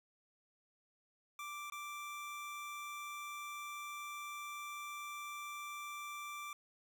25% pulse tone with dropouts, 1174.7 Hz, D6, in tune, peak -40 dBFS, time 1.39-6.53 s, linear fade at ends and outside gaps 2 ms, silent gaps 1.7-1.721 s, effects none

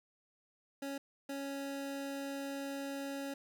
25% pulse tone bursts at uneven times, 277.2 Hz, C#4, in tune, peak -35 dBFS, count 2, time 0.82-0.98 / 1.29-3.34 s, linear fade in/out 5 ms, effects none

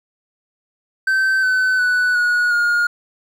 triangle tone with pitch steps, 1546 / 1515.1 / 1484.7 / 1455 / 1425.9 Hz, G6 / F#6 / F#6 / F#6 / F6, -24 / +41 / +6 / -29 / +36 cents, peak -12 dBFS, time 1.07-2.87 s, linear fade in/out 5 ms, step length 360 ms, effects none

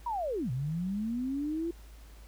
sine linear two-way sweep, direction down then up, 987.8 to 120 to 343.3 Hz, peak -30 dBFS, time 0.06-1.71 s, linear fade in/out 5 ms, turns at 0.51 s, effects added 53 Hz sine -48 dBFS peak until 2.27 s + pink hiss -59 dBFS RMS until 2.27 s

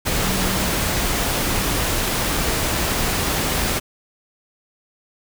sine tone in noise, 188.8 Hz, F#3, 35 cents sharp, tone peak -25 dBFS, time 0.21-0.67 s, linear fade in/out 20 ms, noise pink, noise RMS -21 dBFS, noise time 0.05-3.8 s, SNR -7 dB, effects none

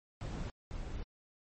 brown noise bursts at uneven times, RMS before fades -40 dBFS, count 2, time 0.21-0.5 / 0.71-1.03 s, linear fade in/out 0 ms, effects MP3 32 kbps

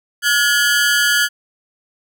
sawtooth ring-modulated tone, 1560 Hz, G6, 9 cents flat, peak -6 dBFS, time 0.22-1.29 s, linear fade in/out 50 ms, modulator 129 Hz, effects none

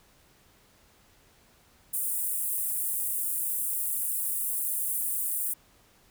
pink high-pass noise, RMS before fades -30 dBFS, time 1.93-5.54 s, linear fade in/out 10 ms, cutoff 8900 Hz, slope 48 dB/octave, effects pink hiss -61 dBFS RMS until 6.1 s

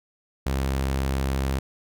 sawtooth tone, 67.1 Hz, C2, 44 cents sharp, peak -19 dBFS, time 0.46-1.59 s, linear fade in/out 5 ms, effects none

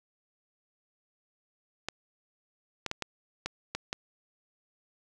clicks, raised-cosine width 0.2 ms, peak -15 dBFS, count 7, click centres 1.886 / 2.863 / 2.914 / 3.023 / 3.46 / 3.75 / 3.929 s, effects none

